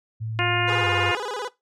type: tone with pitch glide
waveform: sine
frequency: 110.9 to 98.23 Hz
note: A2 to G2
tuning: +14 to +4 cents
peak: -27 dBFS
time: 0.2-1.12 s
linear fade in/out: 20 ms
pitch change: -210 cents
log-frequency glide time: 0.81-0.86 s
type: harmonic tone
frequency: 353.3 Hz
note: F4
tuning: 20 cents sharp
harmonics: 1 / 2 / 3 / 4 / 5 / 6 / 7 / 8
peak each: -29 / -29 / -29 / -29 / -29 / -29 / -29 / -29 dBFS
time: 0.39-1.15 s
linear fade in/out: 0 ms
type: tone with vibrato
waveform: 20% pulse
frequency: 454.7 Hz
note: A#4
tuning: 43 cents flat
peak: -23 dBFS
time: 0.67-1.49 s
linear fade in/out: 20 ms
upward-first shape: square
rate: 18 Hz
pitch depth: 160 cents each way
effects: noise-tail reverb RT60 0.2 s tail -19 dB re dry + low-pass 7000 Hz 12 dB/octave